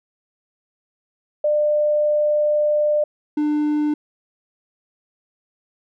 sine / triangle tone pair in turn, 598 / 299 Hz, D5 / D4, +31 / +31 cents, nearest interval octave, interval 1200 cents, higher first, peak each -15 dBFS, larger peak neither, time 1.44-3.04 / 3.37-3.94 s, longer first, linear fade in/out 5 ms, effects none

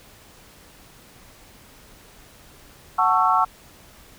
sine chord, F# minor seventh, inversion none, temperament just, 740 / 888 / 1110 / 1332 Hz, F#5 / A5 / C#6 / E6, 0 / +16 / +2 / +18 cents, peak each -22 / -22 / -20 / -21 dBFS, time 2.98-3.45 s, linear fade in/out 10 ms, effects pink hiss -49 dBFS RMS until 4.18 s

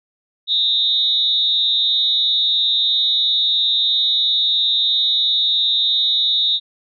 sine tone with amplitude modulation, 3729 Hz, A#7, in tune, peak -10 dBFS, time 0.47-6.6 s, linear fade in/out 50 ms, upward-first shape sine, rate 257 Hz, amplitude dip 90%, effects none

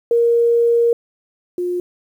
sine tone pair in turn, 469 / 355.9 Hz, A#4 / F4, +11 / +33 cents, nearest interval perfect fourth, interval 478 cents, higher first, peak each -11 / -18 dBFS, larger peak first, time 0.11-0.93 / 1.58-1.8 s, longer first, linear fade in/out 2 ms, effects 8-bit

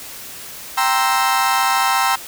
35% pulse chord, C dominant seventh, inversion second, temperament equal, 784 / 932.3 / 1046.5 / 1318.5 Hz, G5 / Bb5 / C6 / E6, 0 / 0 / 0 / 0 cents, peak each -18 / -19 / -19 / -19 dBFS, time 0.77-2.16 s, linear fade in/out 10 ms, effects white hiss -34 dBFS RMS until 2.27 s

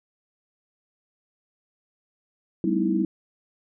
sine tone cluster, 193 / 217 / 248.6 / 303.7 / 325.8 Hz, G3 / A3 / B3 / D#4 / E4, -27 / -24 / +12 / -42 / -20 cents, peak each -25 / -32 / -29 / -29 / -24 dBFS, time 2.64-3.05 s, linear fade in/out 2 ms, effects none

